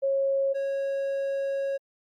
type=tone pair in turn; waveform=sine / triangle; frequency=546 / 549.5 Hz; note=C#5 / C#5; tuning=-26 / -15 cents; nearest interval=unison; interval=11 cents; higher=second; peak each=-22 / -24 dBFS; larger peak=first; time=0.02-0.54 / 0.54-1.78 s; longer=second; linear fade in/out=20 ms; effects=Opus 48 kbps